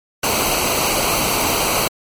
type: noise with comb filter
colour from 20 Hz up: pink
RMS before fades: -18 dBFS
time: 0.23-1.88 s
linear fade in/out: 5 ms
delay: 0.57 ms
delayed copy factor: -0.7
effects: MP3 64 kbps